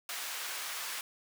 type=high-pass noise; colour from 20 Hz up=pink; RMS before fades=-39 dBFS; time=0.09-1.01 s; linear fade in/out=2 ms; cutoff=1200 Hz; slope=12 dB/octave; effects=none